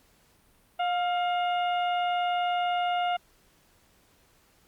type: harmonic tone with a mistuned harmonic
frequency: 711 Hz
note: F5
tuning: 31 cents sharp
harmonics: 1 / 2 / 3 / 4 / 5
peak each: -25 / -35 / -40 / -37 / -47 dBFS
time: 0.79-3.17 s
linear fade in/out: 10 ms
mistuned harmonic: 2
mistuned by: -39 cents
effects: pink hiss -63 dBFS RMS until 4.67 s + Opus 48 kbps